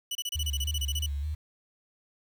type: tone bursts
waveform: sawtooth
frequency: 2960 Hz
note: F#7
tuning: in tune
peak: -27 dBFS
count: 14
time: 0.11-1.062 s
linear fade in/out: 5 ms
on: 42 ms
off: 28 ms
type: tone with vibrato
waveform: sine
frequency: 73.42 Hz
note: D2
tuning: in tune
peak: -29 dBFS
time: 0.35-1.35 s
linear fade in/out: 10 ms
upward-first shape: square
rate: 3.4 Hz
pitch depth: 62 cents each way
effects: 9-bit